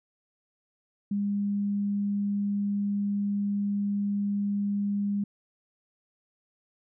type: tone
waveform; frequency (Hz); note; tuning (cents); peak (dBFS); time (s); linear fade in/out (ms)
sine; 202.5; G#3; -43; -25; 1.11-5.24; 5
effects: none